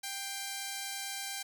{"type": "tone pair together", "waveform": "5% pulse", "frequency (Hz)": [788.5, 2093], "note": ["G5", "C7"], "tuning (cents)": [10, 0], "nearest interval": "octave + perfect fourth", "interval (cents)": 1690, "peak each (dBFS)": [-26, -34], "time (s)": [0.03, 1.43], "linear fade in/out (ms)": 10, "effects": []}